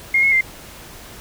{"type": "tone with pitch steps", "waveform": "sine", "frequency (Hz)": [2138, 2177, 2092], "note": ["C7", "C#7", "C7"], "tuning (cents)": [37, -32, -1], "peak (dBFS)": -12, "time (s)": [0.14, 0.41], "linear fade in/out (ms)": 5, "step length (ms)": 90, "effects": ["pink hiss -39 dBFS RMS until 1.2 s"]}